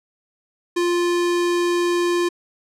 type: tone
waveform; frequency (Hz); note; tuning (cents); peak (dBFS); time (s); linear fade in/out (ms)
square; 349.2; F4; 0; -18; 0.76-2.29; 10
effects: low-pass 9000 Hz 12 dB/octave